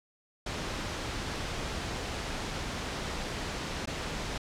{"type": "noise with dropouts", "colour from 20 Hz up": "pink", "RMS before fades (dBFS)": -35, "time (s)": [0.46, 4.38], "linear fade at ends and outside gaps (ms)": 5, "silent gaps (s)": [3.858, 3.872], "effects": ["low-pass 6000 Hz 12 dB/octave"]}